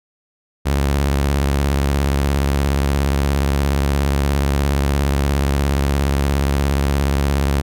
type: tone with vibrato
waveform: sawtooth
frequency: 69.8 Hz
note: C#2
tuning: 13 cents sharp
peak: -11 dBFS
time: 0.65-7.62 s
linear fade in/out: 20 ms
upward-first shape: sine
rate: 17 Hz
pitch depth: 110 cents each way
effects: none